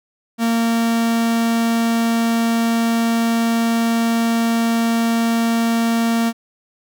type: tone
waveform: 45% pulse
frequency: 230.1 Hz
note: A#3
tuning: 22 cents flat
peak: -15 dBFS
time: 0.38-6.33 s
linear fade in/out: 50 ms
effects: none